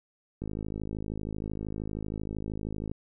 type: click train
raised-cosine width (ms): 3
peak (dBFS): -22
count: 133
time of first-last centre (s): 0.42-2.915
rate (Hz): 52.9
effects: none